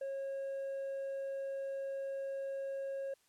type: tone with hard clipping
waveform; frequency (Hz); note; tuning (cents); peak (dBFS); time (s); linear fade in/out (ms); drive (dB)
triangle; 545; C#5; -29; -36; 0.01-3.14; 5; 1
effects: white hiss -72 dBFS RMS until 3.28 s + low-pass 11000 Hz 12 dB/octave